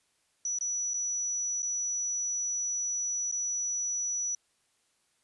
sine tone with dropouts, 5900 Hz, F#8, 6 cents flat, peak -29 dBFS, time 0.45-4.35 s, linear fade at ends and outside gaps 2 ms, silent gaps 0.587-0.609 / 0.936-0.941 / 1.622-1.628 / 3.314-3.323 s, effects white hiss -72 dBFS RMS until 5.23 s + resampled to 24000 Hz

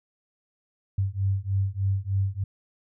sine beating tone pair, 95.9 / 99.2 Hz, G2 / G2, -37 / +21 cents, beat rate 3.3 Hz, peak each -26 dBFS, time 0.98-2.44 s, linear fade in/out 5 ms, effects none

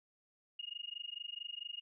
sine tone with amplitude modulation, 2857 Hz, F7, 39 cents sharp, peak -38 dBFS, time 0.59-1.81 s, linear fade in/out 5 ms, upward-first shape sine, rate 24.5 Hz, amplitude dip 100%, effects none

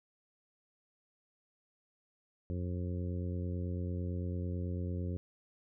harmonic tone, 89 Hz, F2, 33 cents sharp, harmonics 1 / 2 / 3 / 4 / 5 / 6, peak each -35 / -41 / -45 / -47 / -49 / -51 dBFS, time 2.5-5.17 s, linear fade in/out 0 ms, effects none

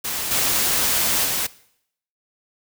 white noise with level steps, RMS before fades -26 / -20 / -23 dBFS, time 0.04-1.47 s, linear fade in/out 10 ms, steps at 0.31 / 1.25 s, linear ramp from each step 2 ms, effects noise-tail reverb RT60 0.7 s tail -20 dB re dry

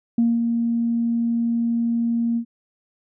sine tone with ADSR envelope, 233.1 Hz, A#3, in tune, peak -13 dBFS, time 0.18-2.45 s, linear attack 4 ms, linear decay 210 ms, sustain -5 dB, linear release 82 ms, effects tanh soft clip ceiling -10 dBFS

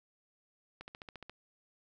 click train, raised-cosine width 0.3 ms, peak -30 dBFS, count 8, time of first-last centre 0.81-1.296 s, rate 14.4 Hz, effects none

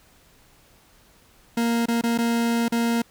40% pulse tone with dropouts, 233.1 Hz, A#3, in tune, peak -19 dBFS, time 1.57-3.02 s, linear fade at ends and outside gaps 5 ms, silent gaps 1.858-1.883 / 2.013-2.036 / 2.178-2.185 / 2.683-2.721 s, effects pink hiss -56 dBFS RMS until 3.1 s

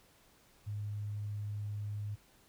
sine tone, 103.83 Hz, G#2, in tune, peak -36 dBFS, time 0.66-2.16 s, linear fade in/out 20 ms, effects pink hiss -65 dBFS RMS until 2.48 s

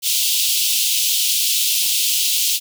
pink high-pass noise, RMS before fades -18 dBFS, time 0.02-2.6 s, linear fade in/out 50 ms, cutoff 2800 Hz, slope 48 dB/octave, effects none

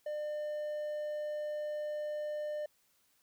triangle tone, 600 Hz, D5, 37 cents sharp, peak -33 dBFS, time 0.06-2.66 s, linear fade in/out 5 ms, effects white hiss -72 dBFS RMS until 3.22 s

